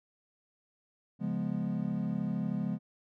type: chord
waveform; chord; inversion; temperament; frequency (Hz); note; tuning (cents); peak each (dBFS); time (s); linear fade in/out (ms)
triangle; C# dominant seventh; none; equal; 138.59 / 174.61 / 207.7 / 246.9; C#3 / E#3 / G#3 / B3; 0 / 0 / 0 / 0; -37 / -33 / -32 / -36; 1.19-2.79; 50
effects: none